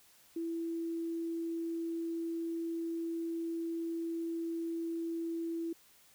sine tone, 332.4 Hz, E4, 15 cents sharp, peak -34 dBFS, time 0.36-5.73 s, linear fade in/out 5 ms, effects white hiss -63 dBFS RMS until 6.14 s

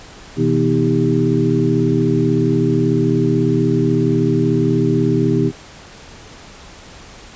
sine tone cluster, 124.5 / 160.8 / 245.2 / 318.3 / 396.5 Hz, B2 / E3 / B3 / D#4 / G4, +14 / -43 / -12 / +39 / +20 cents, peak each -19 dBFS, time 0.36-5.52 s, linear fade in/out 50 ms, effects pink hiss -39 dBFS RMS until 7.35 s + resampled to 16000 Hz

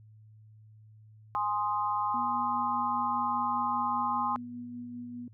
sine chord, Ab major, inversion none, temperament equal, 830.6 / 1046.5 / 1244.5 Hz, Ab5 / C6 / Eb6, 0 / 0 / 0 cents, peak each -32 / -30 / -34 dBFS, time 1.35-4.36 s, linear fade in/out 0 ms
sine tone with tremolo, 242.7 Hz, B3, 30 cents flat, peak -37 dBFS, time 2.14-5.28 s, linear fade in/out 2 ms, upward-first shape sine, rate 5 Hz, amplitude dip 25%
effects added 108 Hz sine -52 dBFS peak until 5.33 s

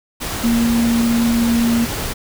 sine tone in noise, 233.1 Hz, A#3, in tune, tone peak -13 dBFS, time 0.43-1.86 s, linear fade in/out 20 ms, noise pink, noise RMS -24 dBFS, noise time 0.2-2.14 s, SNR +8 dB, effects none

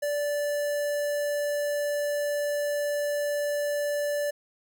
square tone with notch filter, 583 Hz, D5, 13 cents flat, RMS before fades -28 dBFS, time 0.02-4.31 s, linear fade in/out 10 ms, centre 3400 Hz, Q 1.2, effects none

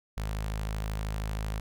sawtooth tone with notch filter, 52.9 Hz, G#1, 33 cents sharp, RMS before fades -33 dBFS, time 0.17-1.6 s, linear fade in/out 5 ms, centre 320 Hz, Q 1.1, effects none

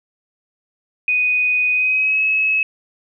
sine tone with pitch glide, 2489 to 2575 Hz, D#7 to E7, 0 to -41 cents, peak -14 dBFS, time 1.08-2.63 s, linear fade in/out 2 ms, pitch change +59 cents, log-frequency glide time 1.72-2.22 s, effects none

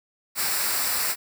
white noise with comb filter, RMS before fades -25 dBFS, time 0.35-1.16 s, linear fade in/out 50 ms, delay 0.31 ms, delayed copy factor -0.6, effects none

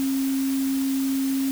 sine tone in noise, 269.3 Hz, C#4, 50 cents flat, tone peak -21 dBFS, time 0-1.51 s, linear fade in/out 0 ms, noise white, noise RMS -36 dBFS, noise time 0-1.51 s, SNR +12 dB, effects none

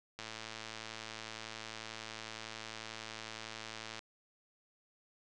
click train, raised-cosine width 0.2 ms, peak -26 dBFS, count 423, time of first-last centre 0.19-3.992 s, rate 111 Hz, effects resampled to 24000 Hz + 10-bit

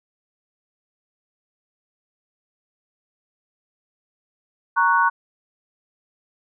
sine chord, F# major, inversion first, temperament equal, 932.3 / 1108.7 / 1480 Hz, A#5 / C#6 / F#6, 0 / 0 / 0 cents, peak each -19 dBFS, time 4.76-5.1 s, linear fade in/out 20 ms, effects none

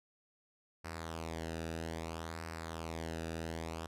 sawtooth tone with flanger, 81.7 Hz, E2, 15 cents flat, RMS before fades -42 dBFS, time 0.84-3.87 s, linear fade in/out 10 ms, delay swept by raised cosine 0.29 to 0.94 ms, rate 0.61 Hz, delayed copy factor -0.65, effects low-pass 11000 Hz 12 dB/octave

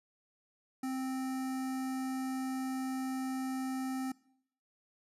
square tone with notch filter, 261.6 Hz, C4, in tune, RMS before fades -36 dBFS, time 0.83-4.12 s, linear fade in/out 5 ms, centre 3300 Hz, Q 1.1, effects noise-tail reverb RT60 0.7 s tail -22 dB re dry + resampled to 32000 Hz

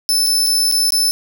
sawtooth tone with dropouts, 5270 Hz, E8, 1 cent flat, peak -10 dBFS, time 0.09-1.11 s, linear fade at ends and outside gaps 0 ms, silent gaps 0.264-0.269 / 0.464-0.469 / 0.714-0.722 / 0.905-0.922 s, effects none

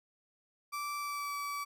35% pulse tone with pitch glide, 1166 to 1148.6 Hz, D6 to D6, -13 to -39 cents, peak -34 dBFS, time 0.72-1.65 s, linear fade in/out 20 ms, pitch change -26 cents, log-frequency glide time 0.96-1.34 s, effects none

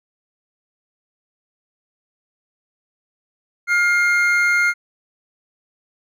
triangle tone pair together, 1414 / 2123 Hz, F6 / C7, +21 / +25 cents, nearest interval perfect fifth, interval 704 cents, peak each -15 dBFS, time 3.67-4.74 s, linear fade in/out 50 ms, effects none

